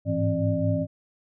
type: tone cluster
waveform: sine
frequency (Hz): 101.9 / 106.6 / 165.7 / 268.3 / 597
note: G#2 / G#2 / E3 / C4 / D5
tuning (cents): -32 / +46 / +9 / +44 / +28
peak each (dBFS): -28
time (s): 0.05-0.87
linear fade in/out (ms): 50
effects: none